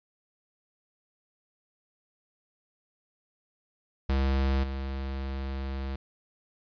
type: tone with level steps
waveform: square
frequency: 67.3 Hz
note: C2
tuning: 49 cents sharp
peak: -24 / -32 dBFS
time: 4.09-5.96 s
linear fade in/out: 5 ms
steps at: 4.63 s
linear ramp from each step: 10 ms
effects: resampled to 11025 Hz + 10-bit